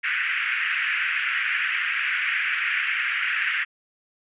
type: band-pass noise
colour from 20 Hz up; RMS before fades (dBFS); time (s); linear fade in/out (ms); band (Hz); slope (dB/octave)
pink; -25; 0.03-3.65; 20; 1500 to 2700; 48
effects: resampled to 8000 Hz